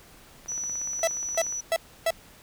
click train, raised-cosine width 0.5 ms, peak -30 dBFS, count 19, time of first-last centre 0.46-1.525 s, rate 16.9 Hz
sine tone, 5920 Hz, F#8, in tune, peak -29 dBFS, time 0.48-1.61 s, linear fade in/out 10 ms
45% pulse tone bursts, 660 Hz, E5, 2 cents sharp, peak -21 dBFS, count 4, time 1.03-2.106 s, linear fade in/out 2 ms, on 44 ms, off 300 ms
effects pink hiss -52 dBFS RMS until 2.42 s

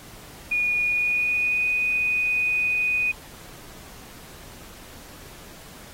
sine tone with pitch glide, 2449 to 2485 Hz, D#7 to D#7, -28 to -3 cents, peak -20 dBFS, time 0.51-3.12 s, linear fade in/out 10 ms, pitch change +25 cents, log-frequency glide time 0.87-1.66 s, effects pink hiss -45 dBFS RMS until 5.93 s + AAC 48 kbps

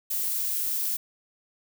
violet noise, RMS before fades -28 dBFS, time 0.1-0.97 s, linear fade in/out 10 ms, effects none

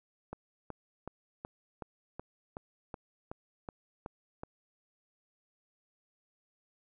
click train, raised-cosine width 1 ms, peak -26 dBFS, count 12, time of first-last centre 0.33-4.434 s, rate 2.68 Hz, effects none

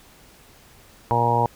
harmonic tone, 118.3 Hz, A#2, 26 cents sharp, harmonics 1 / 2 / 3 / 4 / 5 / 6 / 7 / 8, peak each -24 / -31 / -32 / -26 / -29 / -29 / -23 / -21 dBFS, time 1.11-1.46 s, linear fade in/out 0 ms, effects pink hiss -51 dBFS RMS until 1.55 s

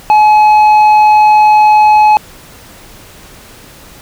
sine tone with tanh clipping, 850 Hz, G#5, 40 cents sharp, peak -4 dBFS, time 0.1-2.17 s, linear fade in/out 0 ms, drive 6 dB, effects pink hiss -36 dBFS RMS until 4.01 s

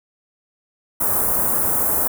white band-stop noise, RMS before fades -19 dBFS, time 1-2.08 s, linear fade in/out 10 ms, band 1300 to 10000 Hz, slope 24 dB/octave, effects none

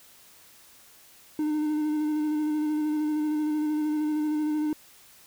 triangle tone with vibrato, 303.8 Hz, D#4, 41 cents flat, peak -22 dBFS, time 1.39-4.73 s, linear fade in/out 2 ms, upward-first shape square, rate 13 Hz, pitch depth 17 cents each way, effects white hiss -54 dBFS RMS until 5.26 s

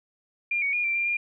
sine tone with pitch steps, 2399 / 2239 / 2429 / 2354 / 2384 / 2407 Hz, D7 / C#7 / D#7 / D7 / D7 / D7, +36 / +17 / -42 / +3 / +25 / +42 cents, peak -23 dBFS, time 0.51-1.17 s, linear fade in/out 5 ms, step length 110 ms, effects none

